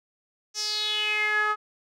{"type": "tone with band-pass filter sweep", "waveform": "sawtooth", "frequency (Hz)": 423.6, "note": "G#4", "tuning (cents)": 34, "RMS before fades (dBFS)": -26, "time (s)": [0.54, 1.56], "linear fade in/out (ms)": 50, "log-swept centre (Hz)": [5900, 1300], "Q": 6.3, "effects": []}